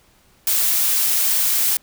blue noise, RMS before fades -18 dBFS, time 0.47-1.77 s, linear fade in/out 2 ms, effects pink hiss -56 dBFS RMS until 1.82 s

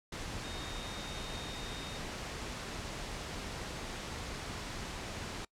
sine tone in noise, 3703 Hz, A#7, 12 cents flat, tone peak -47 dBFS, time 0.44-1.98 s, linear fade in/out 5 ms, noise pink, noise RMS -41 dBFS, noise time 0.12-5.45 s, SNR -9 dB, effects noise-tail reverb RT60 0.1 s tail -24 dB re dry + low-pass 7000 Hz 12 dB/octave

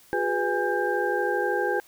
sine tone cluster, 358.7 / 411.2 / 494.9 / 820 / 1584 Hz, F4 / G#4 / B4 / G#5 / G6, +46 / -17 / +4 / -22 / +18 cents, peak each -29 dBFS, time 0.13-1.8 s, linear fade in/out 0 ms, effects white hiss -55 dBFS RMS until 1.87 s

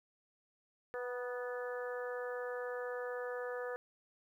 harmonic tone with a mistuned harmonic, 246.9 Hz, B3, in tune, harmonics 2 / 3 / 4 / 5 / 6 / 7, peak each -39 / -50 / -52 / -49 / -50 / -48 dBFS, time 0.94-3.76 s, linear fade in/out 0 ms, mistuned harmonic 4, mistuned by -26 cents, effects 12-bit

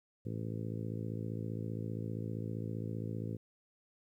harmonic tone, 55.2 Hz, A1, 6 cents sharp, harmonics 2 / 3 / 4 / 5 / 6 / 7 / 8 / 9, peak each -39 / -43 / -45 / -47 / -49 / -50 / -51 / -52 dBFS, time 0.25-3.37 s, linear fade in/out 10 ms, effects 12-bit

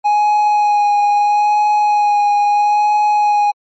triangle tone with vibrato, 830.6 Hz, G#5, in tune, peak -8 dBFS, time 0.04-3.52 s, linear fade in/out 20 ms, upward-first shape sine, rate 0.76 Hz, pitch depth 16 cents each way, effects MP3 32 kbps

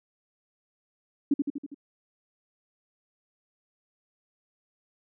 sine tone with echo, 284.5 Hz, C#4, 45 cents sharp, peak -18 dBFS, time 1.31-1.34 s, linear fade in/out 5 ms, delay 81 ms, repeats 5, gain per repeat -4 dB, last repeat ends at 1.745 s, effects none

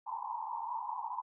pink band-pass noise, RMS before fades -39 dBFS, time 0.06-1.22 s, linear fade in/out 20 ms, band 870 to 1000 Hz, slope 96 dB/octave, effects none

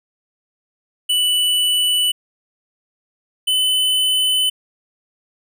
square tone pair in turn, 2971 / 3019 Hz, F#7 / F#7, +6 / +34 cents, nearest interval unison, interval 28 cents, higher second, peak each -15 dBFS, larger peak neither, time 1.09-2.12 / 3.47-4.5 s, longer neither, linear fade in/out 10 ms, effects none

